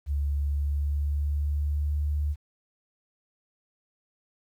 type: tone with pitch glide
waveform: sine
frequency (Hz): 71.5 to 73.68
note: D2 to D2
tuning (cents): -46 to +6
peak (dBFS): -24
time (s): 0.06-2.36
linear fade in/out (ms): 50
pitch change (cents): +52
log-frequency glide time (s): 0.38-1.96
effects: 10-bit